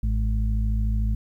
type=harmonic tone; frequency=53.6 Hz; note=A1; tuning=45 cents flat; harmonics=1 / 2 / 4; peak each=-21 / -28 / -33 dBFS; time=0.03-1.15 s; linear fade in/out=5 ms; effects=10-bit